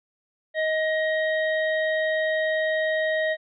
harmonic tone, 629 Hz, D#5, 19 cents sharp, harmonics 1 / 3 / 5 / 6, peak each -23 / -26 / -42 / -39 dBFS, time 0.54-3.37 s, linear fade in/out 50 ms, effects none

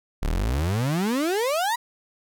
35% pulse exponential sweep, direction up, 32.7 to 989 Hz, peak -20 dBFS, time 0.22-1.76 s, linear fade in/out 10 ms, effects none

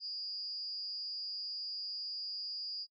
sine tone with amplitude modulation, 4851 Hz, D#8, 45 cents flat, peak -35 dBFS, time 0-2.87 s, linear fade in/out 50 ms, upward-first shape sine, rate 282 Hz, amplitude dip 65%, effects noise-tail reverb RT60 0.1 s tail -25 dB re dry

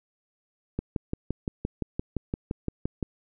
click train, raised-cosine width 3 ms, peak -15 dBFS, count 14, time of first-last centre 0.79-3.028 s, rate 5.81 Hz, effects none

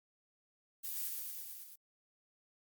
violet noise with echo, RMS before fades -41 dBFS, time 0.83-1.1 s, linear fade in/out 20 ms, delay 110 ms, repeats 6, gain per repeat -2 dB, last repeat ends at 1.76 s, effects Opus 48 kbps

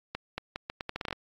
accelerating click train, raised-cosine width 0.3 ms, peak -17 dBFS, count 12, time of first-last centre 0.15-1.127 s, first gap 230 ms, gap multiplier 0.78, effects AAC 48 kbps

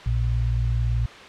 sine tone pair together, 58.14 / 116.54 Hz, A#1 / A#2, -4 / 0 cents, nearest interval octave, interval 1204 cents, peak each -22 / -23 dBFS, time 0.06-1.06 s, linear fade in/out 5 ms, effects white hiss -41 dBFS RMS until 1.28 s + low-pass 3000 Hz 12 dB/octave

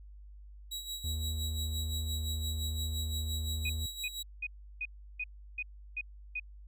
sawtooth tone with tremolo, 3874 Hz, B7, 34 cents flat, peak -33 dBFS, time 0.71-4.23 s, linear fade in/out 10 ms, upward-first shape sine, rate 5.8 Hz, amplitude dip 65%
triangle tone, 79.1 Hz, D#2, 29 cents sharp, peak -31 dBFS, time 1.04-3.86 s, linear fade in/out 5 ms
sine tone bursts, 2489 Hz, D#7, in tune, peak -33 dBFS, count 8, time 3.65-6.398 s, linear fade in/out 5 ms, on 46 ms, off 340 ms
effects added 50 Hz sine -48 dBFS peak until 6.67 s

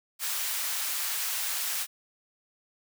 white high-pass noise, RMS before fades -31 dBFS, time 0.19-1.87 s, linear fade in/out 50 ms, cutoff 970 Hz, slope 12 dB/octave, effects none

